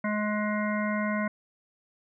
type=harmonic tone; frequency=210.6 Hz; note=G#3; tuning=24 cents sharp; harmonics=1 / 3 / 5 / 7 / 9 / 10; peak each=-28 / -33 / -35 / -36 / -38 / -38 dBFS; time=0.04-1.28 s; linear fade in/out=5 ms; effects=none